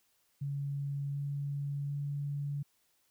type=tone with pitch steps; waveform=sine; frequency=141 / 142.06 / 143.13 Hz; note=C#3 / C#3 / D3; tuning=+30 / +43 / -44 cents; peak=-33 dBFS; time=0.41-2.63 s; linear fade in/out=10 ms; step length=740 ms; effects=white hiss -73 dBFS RMS until 3.1 s